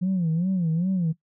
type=tone with vibrato; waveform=sine; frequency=174.61 Hz; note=F3; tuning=in tune; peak=-19 dBFS; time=0.01-1.13 s; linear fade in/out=20 ms; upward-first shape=sine; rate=2.5 Hz; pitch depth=160 cents each way; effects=noise-tail reverb RT60 0.1 s tail -18 dB re dry + tanh soft clip ceiling -18 dBFS